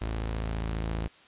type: tone pair together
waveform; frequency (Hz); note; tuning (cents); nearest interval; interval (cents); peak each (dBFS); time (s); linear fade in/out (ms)
sawtooth; 54.76 / 82.41; A1 / E2; -8 / 0; perfect fifth; 708; -26 / -36; 0.01-1.08; 10
effects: white hiss -56 dBFS RMS until 1.27 s + resampled to 8000 Hz